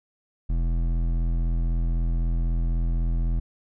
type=tone with hard clipping; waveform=triangle; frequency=41.94 Hz; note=E1; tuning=31 cents sharp; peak=-23 dBFS; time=0.49-3.4 s; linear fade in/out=10 ms; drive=15 dB; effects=none